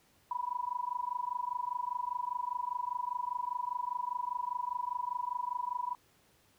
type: tone with amplitude modulation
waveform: sine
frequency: 982 Hz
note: B5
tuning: 10 cents flat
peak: -29 dBFS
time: 0.31-5.95 s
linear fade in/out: 2 ms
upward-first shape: sine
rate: 25 Hz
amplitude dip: 95%
effects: pink hiss -67 dBFS RMS until 6.58 s + high-pass 60 Hz 12 dB/octave